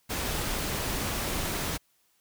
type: noise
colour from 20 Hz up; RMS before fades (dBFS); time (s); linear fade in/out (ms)
pink; -31; 0.09-1.78; 20
effects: white hiss -69 dBFS RMS until 2.2 s